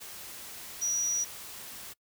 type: tone in noise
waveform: sine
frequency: 5810 Hz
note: F#8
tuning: 32 cents flat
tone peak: -26 dBFS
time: 0.81-1.25 s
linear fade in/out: 20 ms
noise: white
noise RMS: -44 dBFS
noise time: 0-1.94 s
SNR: +15 dB
effects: noise-tail reverb RT60 0.1 s tail -24 dB re dry